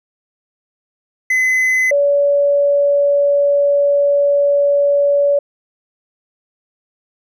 triangle / sine tone pair in turn, 2031 / 569.9 Hz, B6 / C#5, +48 / +48 cents, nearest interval octave + minor seventh, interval 2200 cents, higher first, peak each -10 dBFS, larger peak neither, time 1.3-1.91 / 1.91-5.39 s, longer second, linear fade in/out 5 ms, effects none

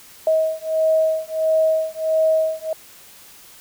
sine beating tone pair, 635 / 636.5 Hz, D#5 / D#5, +35 / +39 cents, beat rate 1.5 Hz, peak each -19 dBFS, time 0.27-2.73 s, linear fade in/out 2 ms, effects white hiss -45 dBFS RMS until 3.6 s

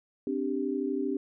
sine chord, C suspended second, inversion none, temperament just, 261.6 / 294.3 / 392.4 Hz, C4 / D4 / G4, 0 / +4 / +2 cents, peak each -32 dBFS, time 0.27-1.17 s, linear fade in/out 2 ms, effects none

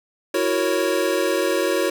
square chord, F# dominant seventh, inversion third, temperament equal, 329.6 / 370 / 466.2 / 554.4 Hz, E4 / F#4 / A#4 / C#5, 0 / 0 / 0 / 0 cents, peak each -26 / -24 / -27 / -24 dBFS, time 0.34-1.9 s, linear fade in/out 5 ms, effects none

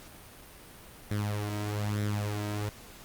sawtooth tone with flanger, 104.1 Hz, G#2, 5 cents sharp, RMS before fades -32 dBFS, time 1.11-2.69 s, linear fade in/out 0 ms, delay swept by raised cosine 0.53 to 3.13 ms, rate 1.1 Hz, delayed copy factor +0.65, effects pink hiss -50 dBFS RMS until 3.04 s + Opus 48 kbps

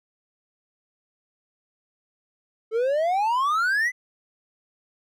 triangle exponential sweep, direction up, 430.9 to 2049 Hz, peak -18 dBFS, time 2.71-3.92 s, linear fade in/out 50 ms, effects none

